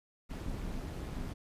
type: noise with amplitude modulation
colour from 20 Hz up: brown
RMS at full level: -36 dBFS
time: 0.29-1.34 s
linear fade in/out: 20 ms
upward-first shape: sine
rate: 227 Hz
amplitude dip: 70%
effects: resampled to 32000 Hz